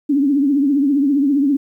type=tone with vibrato; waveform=sine; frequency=281 Hz; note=C#4; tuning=24 cents sharp; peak=-12 dBFS; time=0.09-1.57 s; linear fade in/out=10 ms; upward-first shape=triangle; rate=15 Hz; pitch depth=120 cents each way; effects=9-bit